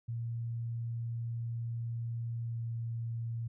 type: tone with pitch glide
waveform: sine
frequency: 116.54 to 115.67 Hz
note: A#2 to A#2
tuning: 0 to -13 cents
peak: -34 dBFS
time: 0.08-3.48 s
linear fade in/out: 10 ms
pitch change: -13 cents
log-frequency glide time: 2.43-2.6 s
effects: none